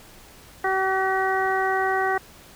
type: harmonic tone with a mistuned harmonic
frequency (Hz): 381.7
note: G4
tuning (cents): -46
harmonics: 1 / 2 / 3 / 4 / 5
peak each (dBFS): -26 / -24 / -29 / -28 / -28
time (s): 0.64-2.18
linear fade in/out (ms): 5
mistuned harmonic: 4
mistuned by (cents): -16
effects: pink hiss -48 dBFS RMS until 2.55 s